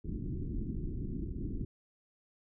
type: low-pass noise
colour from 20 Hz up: pink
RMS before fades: -37 dBFS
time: 0.04-1.65 s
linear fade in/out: 5 ms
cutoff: 350 Hz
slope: 48 dB/octave
effects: none